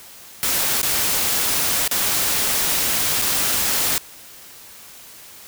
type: noise with dropouts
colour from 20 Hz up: white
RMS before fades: -20 dBFS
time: 0.43-3.98 s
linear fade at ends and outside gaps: 0 ms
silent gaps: 0.815-0.83 / 1.877-1.913 / 3.216-3.221 s
effects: white hiss -42 dBFS RMS until 5.47 s